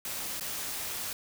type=noise with dropouts; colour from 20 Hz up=white; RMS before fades=-36 dBFS; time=0.05-1.13 s; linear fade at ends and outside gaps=2 ms; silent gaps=0.398-0.408 s; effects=none